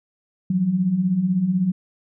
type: beating tone pair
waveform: sine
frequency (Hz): 170 / 186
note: F3 / F#3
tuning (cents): -46 / +9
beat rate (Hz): 16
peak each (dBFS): -25 / -18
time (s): 0.5-1.72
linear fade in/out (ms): 5
effects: none